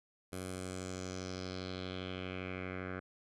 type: tone with low-pass filter sweep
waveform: 10% pulse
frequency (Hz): 92.5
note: F#2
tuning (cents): 0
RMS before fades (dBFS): -42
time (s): 0.32-3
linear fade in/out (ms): 10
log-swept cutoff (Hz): 11000 to 1700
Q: 3.3
effects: none